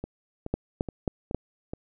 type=two click trains; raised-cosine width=2 ms; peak=-12 / -20 dBFS; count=4 / 5; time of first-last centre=0.54-1.346 / 0.04-1.735 s; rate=3.72 / 2.36 Hz; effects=none